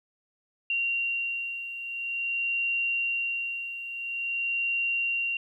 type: beating tone pair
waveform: sine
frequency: 2760 / 2760.48 Hz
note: F7 / F7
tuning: -21 / -21 cents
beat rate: 0.48 Hz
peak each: -34 / -28 dBFS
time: 0.7-5.37 s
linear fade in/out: 2 ms
effects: 11-bit